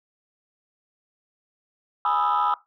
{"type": "chord", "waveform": "sine", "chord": "E major seventh", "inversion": "first", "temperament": "equal with one note detuned", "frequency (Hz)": [830.6, 983.8, 1244.5, 1318.5], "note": ["G#5", "B5", "D#6", "E6"], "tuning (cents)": [0, -7, 0, 0], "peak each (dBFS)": -24, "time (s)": [2.05, 2.54], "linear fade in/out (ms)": 2, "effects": ["noise-tail reverb RT60 0.2 s tail -18 dB re dry", "tanh soft clip ceiling -14 dBFS"]}